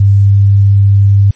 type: tone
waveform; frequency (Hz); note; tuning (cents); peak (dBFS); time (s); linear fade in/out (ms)
sine; 99.7; G2; +30; -3; 0-1.31; 5
effects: white hiss -47 dBFS RMS until 1.35 s + MP3 32 kbps